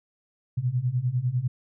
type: beating tone pair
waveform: sine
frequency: 119.6 / 129.6 Hz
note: A#2 / C3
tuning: +45 / -16 cents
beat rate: 10 Hz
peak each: -27 / -25 dBFS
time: 0.57-1.48 s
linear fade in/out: 10 ms
effects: none